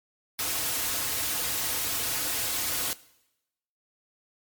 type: noise with comb filter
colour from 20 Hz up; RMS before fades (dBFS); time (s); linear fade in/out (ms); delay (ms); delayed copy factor
white; -29; 0.39-2.93; 0; 5.1; -0.65
effects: noise-tail reverb RT60 0.9 s tail -20 dB re dry + MP3 96 kbps